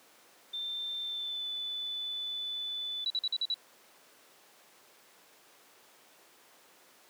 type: tone with pitch glide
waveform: sine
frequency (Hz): 3572 to 3492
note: A7 to A7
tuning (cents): +25 to -14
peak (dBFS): -34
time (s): 0.53-3.05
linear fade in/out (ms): 10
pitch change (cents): -39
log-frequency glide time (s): 1-1.5
type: tone bursts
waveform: sine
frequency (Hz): 3933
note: B7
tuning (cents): -8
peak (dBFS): -28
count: 6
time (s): 3.06-3.542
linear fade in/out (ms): 2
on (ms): 42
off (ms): 46
effects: pink hiss -59 dBFS RMS until 7.09 s + high-pass 400 Hz 12 dB/octave